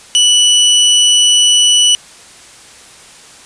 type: tone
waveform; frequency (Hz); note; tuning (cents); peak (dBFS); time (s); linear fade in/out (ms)
sawtooth; 2960; F#7; 0; -3; 0.15-1.95; 0
effects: white hiss -38 dBFS RMS until 3.45 s + resampled to 22050 Hz